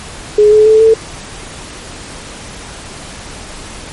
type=tone with pitch steps; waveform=sine; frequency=420 / 428.3 / 436.8 / 445.5 Hz; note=G#4 / A4 / A4 / A4; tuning=+19 / -47 / -13 / +22 cents; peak=-3 dBFS; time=0.38-0.94 s; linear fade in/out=5 ms; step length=140 ms; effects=pink hiss -29 dBFS RMS until 3.92 s + MP3 48 kbps